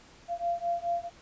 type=beating tone pair; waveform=sine; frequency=687 / 691.7 Hz; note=F5 / F5; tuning=-29 / -17 cents; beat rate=4.7 Hz; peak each=-31 dBFS; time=0.28-1.1 s; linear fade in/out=50 ms; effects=pink hiss -55 dBFS RMS until 1.21 s + resampled to 16000 Hz